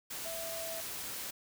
sine tone in noise, 659.3 Hz, E5, in tune, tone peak -41 dBFS, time 0.25-0.81 s, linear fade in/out 10 ms, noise white, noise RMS -41 dBFS, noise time 0.1-1.31 s, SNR -3 dB, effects none

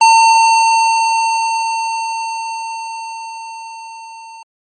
square tone with level ramp, 904 Hz, A5, 47 cents sharp, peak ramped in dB -5 to -33 dBFS, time 0.01-4.43 s, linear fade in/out 5 ms, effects MP3 32 kbps

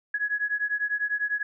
sine beating tone pair, 1672 / 1682 Hz, G#6 / G#6, +11 / +22 cents, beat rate 10 Hz, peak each -28 dBFS, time 0.14-1.43 s, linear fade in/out 5 ms, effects none

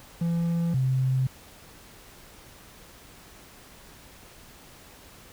triangle / sine tone pair in turn, 169 / 130.63 Hz, E3 / C3, +43 / -2 cents, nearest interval major third, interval 445 cents, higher first, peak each -21 dBFS, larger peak neither, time 0.21-0.74 / 0.74-1.27 s, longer neither, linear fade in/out 5 ms, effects pink hiss -50 dBFS RMS until 5.32 s

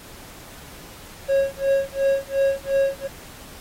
triangle tone with tremolo, 547 Hz, C#5, 23 cents flat, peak -13 dBFS, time 1.28-3.08 s, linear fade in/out 20 ms, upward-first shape sine, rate 2.8 Hz, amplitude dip 100%, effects pink hiss -43 dBFS RMS until 3.6 s + AAC 48 kbps

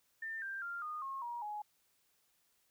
sine tone with pitch steps, 1796 / 1581.7 / 1392.9 / 1226.7 / 1080.3 / 951.4 / 837.9 Hz, A6 / G6 / F6 / D#6 / C#6 / A#5 / G#5, +35 / +15 / -5 / -25 / -45 / +35 / +15 cents, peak -39 dBFS, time 0.22-1.62 s, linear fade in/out 5 ms, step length 200 ms, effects white hiss -75 dBFS RMS until 2.7 s

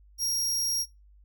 sawtooth tone, 5610 Hz, F8, 7 cents sharp, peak -24 dBFS, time 0.18-0.86 s, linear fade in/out 50 ms, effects noise-tail reverb RT60 0.2 s tail -17 dB re dry + added 50 Hz sine -53 dBFS peak until 1.24 s

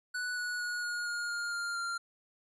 square tone with pitch steps, 1480 / 1466.4 / 1452.9 / 1439.5 / 1426.3 / 1413.2 / 1400.2 / 1387.3 Hz, F#6 / F#6 / F#6 / F#6 / F6 / F6 / F6 / F6, 0 / -16 / -32 / -48 / +36 / +20 / +4 / -12 cents, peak -34 dBFS, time 0.14-1.98 s, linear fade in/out 10 ms, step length 230 ms, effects resampled to 22050 Hz

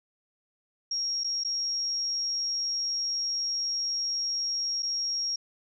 sine tone with dropouts, 5588 Hz, F8, in tune, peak -27 dBFS, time 0.91-5.36 s, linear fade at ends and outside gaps 5 ms, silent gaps 1.237-1.243 / 1.437-1.447 / 4.824-4.829 s, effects none

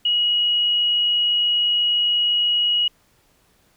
sine tone, 2903 Hz, F#7, 34 cents flat, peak -16 dBFS, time 0.05-2.88 s, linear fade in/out 5 ms, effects pink hiss -60 dBFS RMS until 3.76 s

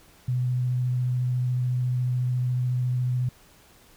sine tone with vibrato, 125.2 Hz, B2, 24 cents sharp, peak -22 dBFS, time 0.28-3.29 s, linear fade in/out 5 ms, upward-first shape sine, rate 14 Hz, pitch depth 12 cents each way, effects pink hiss -55 dBFS RMS until 3.96 s

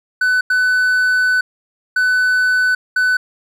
triangle tone bursts at uneven times, 1500 Hz, F#6, 23 cents sharp, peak -10 dBFS, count 4, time 0.21-0.41 / 0.5-1.41 / 1.96-2.75 / 2.96-3.17 s, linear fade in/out 5 ms, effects none

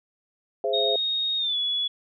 sine chord, Ab augmented, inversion none, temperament equal with one note detuned, 415.3 / 523.3 / 671.9 Hz, Ab4 / C5 / E5, 0 / 0 / +33 cents, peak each -27 dBFS, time 0.64-0.96 s, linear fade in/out 2 ms
sine tone with pitch glide, 3729 to 3400 Hz, A#7 to G#7, 0 to +40 cents, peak -23 dBFS, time 0.73-1.88 s, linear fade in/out 10 ms, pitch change -160 cents, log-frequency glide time 1.38-1.57 s
effects none

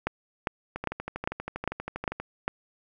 two click trains, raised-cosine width 0.5 ms, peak -18 / -11 dBFS, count 19 / 7, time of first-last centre 0.76-2.2 / 0.07-2.48 s, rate 12.5 / 2.49 Hz, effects none

